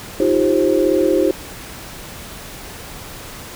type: tone cluster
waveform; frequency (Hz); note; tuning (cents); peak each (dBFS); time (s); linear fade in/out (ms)
sine; 315.9 / 352 / 393.8 / 531; D#4 / F4 / G4 / C5; +26 / +14 / +8 / +25; -18; 0.2-1.31; 2
effects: pink hiss -34 dBFS RMS until 3.55 s